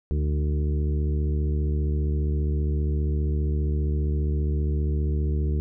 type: harmonic tone with a mistuned harmonic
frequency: 75 Hz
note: D2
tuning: 37 cents sharp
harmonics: 1 / 2 / 3 / 4 / 5 / 6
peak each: -22 / -30 / -37 / -38 / -36 / -42 dBFS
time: 0.11-5.6 s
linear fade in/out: 0 ms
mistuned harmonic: 3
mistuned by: -43 cents
effects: none